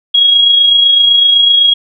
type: tone with amplitude modulation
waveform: sine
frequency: 3301 Hz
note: G#7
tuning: 11 cents flat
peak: -3 dBFS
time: 0.14-1.74 s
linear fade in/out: 10 ms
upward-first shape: sine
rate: 27.9 Hz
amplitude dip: 40%
effects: none